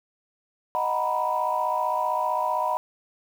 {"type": "chord", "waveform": "sine", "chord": "B major seventh", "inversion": "first", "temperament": "equal", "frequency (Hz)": [622.3, 740, 932.3, 987.8], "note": ["D#5", "F#5", "A#5", "B5"], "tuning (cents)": [0, 0, 0, 0], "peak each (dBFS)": [-29, -29, -29, -25], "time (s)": [0.75, 2.77], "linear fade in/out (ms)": 0, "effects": ["tanh soft clip ceiling -13 dBFS", "8-bit"]}